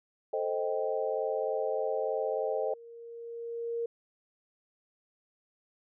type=chord; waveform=sine; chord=A half-diminished seventh; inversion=none; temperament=equal; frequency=440 / 523.3 / 622.3 / 784 Hz; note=A4 / C5 / Eb5 / G5; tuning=0 / 0 / 0 / 0 cents; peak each=-33 / -33 / -34 / -38 dBFS; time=0.33-2.74 s; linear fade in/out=5 ms
type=tone with exponential growth; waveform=sine; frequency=466.2 Hz; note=A#4; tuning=in tune; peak=-29 dBFS; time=1.56-3.86 s; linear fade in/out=5 ms; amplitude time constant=500 ms
effects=none